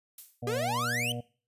violet noise with exponential decay, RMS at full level -39 dBFS, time 0.18-0.45 s, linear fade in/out 2 ms, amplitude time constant 58 ms
harmonic tone, 120 Hz, B2, 49 cents flat, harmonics 1 / 2 / 4 / 5 / 6, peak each -36 / -39 / -42 / -43 / -44 dBFS, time 0.42-1.21 s, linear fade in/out 10 ms
45% pulse exponential sweep, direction up, 392 to 3136 Hz, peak -29 dBFS, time 0.47-1.12 s, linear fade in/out 2 ms
effects noise-tail reverb RT60 0.4 s tail -21 dB re dry + resampled to 32000 Hz

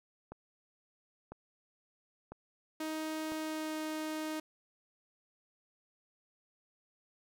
click train, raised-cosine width 1 ms, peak -31 dBFS, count 4, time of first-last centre 0.32-3.32 s, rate 1 Hz
sawtooth tone with pitch glide, 313.5 to 311.3 Hz, D#4 to D#4, +13 to +1 cents, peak -32 dBFS, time 2.8-4.4 s, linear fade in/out 5 ms, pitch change -12 cents, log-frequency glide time 3.35-3.78 s
effects none

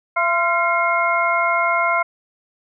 sine tone cluster, 678 / 1037 / 1378 / 2146 Hz, E5 / C6 / F6 / C7, +49 / -16 / -24 / +43 cents, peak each -21 dBFS, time 0.16-2.03 s, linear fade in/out 10 ms, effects none

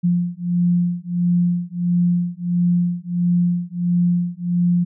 sine beating tone pair, 174.61 / 176.11 Hz, F3 / F3, 0 / +15 cents, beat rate 1.5 Hz, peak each -19 / -19 dBFS, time 0.03-4.85 s, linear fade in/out 20 ms, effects none

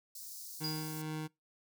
white high-pass noise, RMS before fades -47 dBFS, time 0.15-1.02 s, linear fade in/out 5 ms, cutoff 4400 Hz, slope 48 dB/octave
25% pulse tone with tremolo, 155.56 Hz, D#3, in tune, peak -33 dBFS, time 0.6-1.28 s, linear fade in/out 20 ms, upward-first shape sine, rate 2.3 Hz, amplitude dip 30%
triangle tone with exponential decay, 4870 Hz, D#8, 38 cents flat, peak -33 dBFS, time 0.64-1.09 s, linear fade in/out 2 ms, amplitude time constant 96 ms
effects noise-tail reverb RT60 0.2 s tail -24 dB re dry

